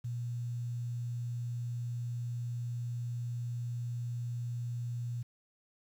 sine tone with quantisation, 120 Hz, B2, 49 cents flat, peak -34 dBFS, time 0.04-5.23 s, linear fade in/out 10 ms, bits 10, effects none

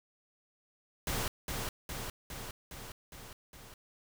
pink noise with echo, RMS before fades -34 dBFS, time 1.07-1.28 s, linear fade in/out 2 ms, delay 410 ms, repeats 6, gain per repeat -3 dB, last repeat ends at 3.74 s, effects none

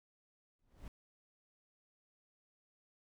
brown noise with exponential growth, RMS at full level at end -45 dBFS, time 0.59-0.88 s, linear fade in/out 1 ms, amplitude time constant 62 ms, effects none

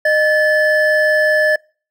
triangle tone pair together, 614.1 / 1737 Hz, D#5 / A6, -23 / -23 cents, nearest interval octave + tritone, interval 1800 cents, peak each -12 dBFS, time 0.05-1.56 s, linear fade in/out 5 ms, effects noise-tail reverb RT60 0.4 s tail -26 dB re dry

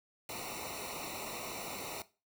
pink noise with comb filter, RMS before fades -42 dBFS, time 0.29-2.02 s, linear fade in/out 2 ms, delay 0.61 ms, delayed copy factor -0.95, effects noise-tail reverb RT60 0.3 s tail -17 dB re dry

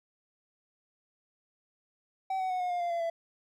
triangle tone with pitch steps, 764 / 749.6 / 735.4 / 721.5 / 707.9 / 694.5 / 681.4 / 668.6 Hz, G5 / F#5 / F#5 / F#5 / F5 / F5 / F5 / E5, -45 / +22 / -11 / -44 / +23 / -10 / -43 / +24 cents, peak -27 dBFS, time 2.3-3.1 s, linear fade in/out 5 ms, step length 100 ms, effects none

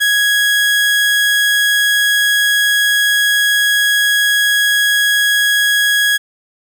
30% pulse tone, 1661.2 Hz, G#6, in tune, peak -8 dBFS, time 0-6.18 s, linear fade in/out 20 ms, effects none

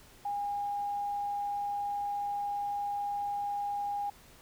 sine tone, 814 Hz, G#5, 35 cents flat, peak -31 dBFS, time 0.25-4.1 s, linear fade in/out 5 ms, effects pink hiss -57 dBFS RMS until 4.41 s

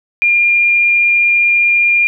sine tone, 2405 Hz, D7, 41 cents sharp, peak -8 dBFS, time 0.22-2.07 s, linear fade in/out 0 ms, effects none

